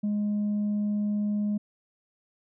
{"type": "tone with tanh clipping", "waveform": "sine", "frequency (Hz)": 207.7, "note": "G#3", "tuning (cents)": 0, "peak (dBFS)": -25, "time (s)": [0.03, 1.58], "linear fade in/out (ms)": 10, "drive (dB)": 1, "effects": []}